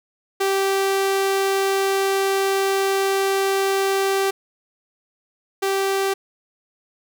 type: tone pair in turn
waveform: sawtooth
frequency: 389.7 / 389.7 Hz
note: G4 / G4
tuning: -10 / -10 cents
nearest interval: unison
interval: 0 cents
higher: neither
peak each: -14 / -15 dBFS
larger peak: first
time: 0.4-4.31 / 5.62-6.14 s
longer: first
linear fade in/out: 10 ms
effects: none